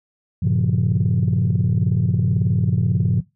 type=chord; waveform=sine; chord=G half-diminished seventh; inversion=none; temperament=equal; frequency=98 / 116.54 / 138.59 / 174.61 Hz; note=G2 / Bb2 / Db3 / F3; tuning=0 / 0 / 0 / 0 cents; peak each=-20 dBFS; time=0.42-3.21 s; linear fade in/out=10 ms; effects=noise-tail reverb RT60 0.2 s tail -18 dB re dry + tanh soft clip ceiling -10 dBFS